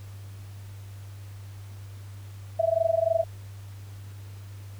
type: tone with amplitude modulation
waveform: sine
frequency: 659.3 Hz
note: E5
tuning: in tune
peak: -17 dBFS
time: 2.59-3.24 s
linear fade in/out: 10 ms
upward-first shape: sine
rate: 23.3 Hz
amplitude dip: 95%
effects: added 99 Hz sine -39 dBFS peak until 4.79 s + pink hiss -54 dBFS RMS until 4.79 s